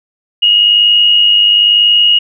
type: tone with amplitude modulation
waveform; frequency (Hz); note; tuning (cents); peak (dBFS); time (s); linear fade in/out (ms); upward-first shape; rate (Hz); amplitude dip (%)
sine; 2875; F7; +50; -3; 0.42-2.19; 10; sine; 101; 45
effects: none